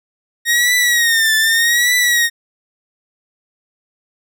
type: tone with vibrato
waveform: sawtooth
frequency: 1864.7 Hz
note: A#6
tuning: in tune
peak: -8 dBFS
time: 0.45-2.3 s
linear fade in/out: 50 ms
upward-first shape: triangle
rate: 0.83 Hz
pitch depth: 110 cents each way
effects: none